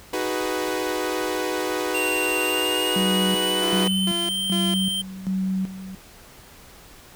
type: chord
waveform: sawtooth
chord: G# minor seventh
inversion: second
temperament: equal with one note detuned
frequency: 311.1 / 371.9 / 415.3 / 493.9 Hz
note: D#4 / F#4 / G#4 / B4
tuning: 0 / +9 / 0 / 0 cents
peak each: -26 / -24 / -29 / -24 dBFS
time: 0.13-3.88 s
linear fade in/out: 5 ms
type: tone with pitch glide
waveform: square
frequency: 2762 to 3136 Hz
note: F7 to G7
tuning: -20 to 0 cents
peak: -24 dBFS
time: 1.94-5.02 s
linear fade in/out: 10 ms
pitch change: +220 cents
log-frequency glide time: 2.4-4.35 s
type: tone with tremolo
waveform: sine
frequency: 189.3 Hz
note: F#3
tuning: 40 cents sharp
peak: -21 dBFS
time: 2.96-5.95 s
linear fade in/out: 2 ms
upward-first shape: square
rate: 1.3 Hz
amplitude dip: 75%
type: tone bursts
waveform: sawtooth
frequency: 342.1 Hz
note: F4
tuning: 36 cents flat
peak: -24 dBFS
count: 3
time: 3.62-4.74 s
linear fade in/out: 2 ms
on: 220 ms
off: 230 ms
effects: pink hiss -47 dBFS RMS until 7.15 s